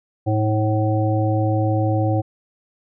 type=harmonic tone with a mistuned harmonic; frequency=108.4 Hz; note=A2; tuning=25 cents flat; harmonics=1 / 3 / 5 / 7; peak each=-18 / -23 / -25 / -26 dBFS; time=0.26-2.22 s; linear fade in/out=20 ms; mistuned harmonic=3; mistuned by=-23 cents; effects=none

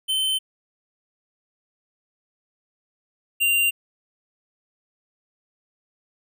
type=tone pair in turn; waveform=square; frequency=3077 / 2780 Hz; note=G7 / F7; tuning=-33 / -9 cents; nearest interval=major second; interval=176 cents; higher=first; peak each=-21 / -18 dBFS; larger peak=second; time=0.08-0.39 / 3.4-3.71 s; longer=neither; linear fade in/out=20 ms; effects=none

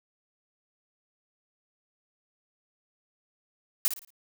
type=noise with echo; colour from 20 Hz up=blue; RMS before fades=-24 dBFS; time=3.85-3.88 s; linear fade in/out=0 ms; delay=56 ms; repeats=4; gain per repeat=-9 dB; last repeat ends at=4.104 s; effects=none

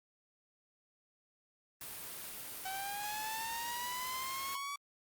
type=noise; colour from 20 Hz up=white; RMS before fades=-45 dBFS; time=1.81-4.55 s; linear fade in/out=2 ms
type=linear sweep; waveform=sawtooth; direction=up; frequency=758 to 1143 Hz; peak=-35 dBFS; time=2.65-4.76 s; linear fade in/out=5 ms
type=tone with exponential decay; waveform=square; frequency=1014 Hz; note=B5; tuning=45 cents sharp; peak=-39 dBFS; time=4.55-4.64 s; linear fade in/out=2 ms; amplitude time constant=18 ms
effects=Opus 32 kbps

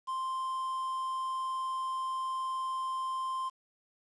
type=tone with quantisation; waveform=triangle; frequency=1046.5 Hz; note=C6; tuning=in tune; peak=-30 dBFS; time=0.07-3.5 s; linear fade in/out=20 ms; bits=9; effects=resampled to 22050 Hz

